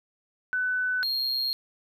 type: tone pair in turn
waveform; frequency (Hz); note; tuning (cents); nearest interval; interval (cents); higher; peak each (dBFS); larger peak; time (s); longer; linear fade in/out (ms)
sine / triangle; 1500 / 4243; F#6 / C8; +23 / +23; octave + tritone; 1800; second; -24; neither; 0.53-1.03 / 1.03-1.53; neither; 0
effects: none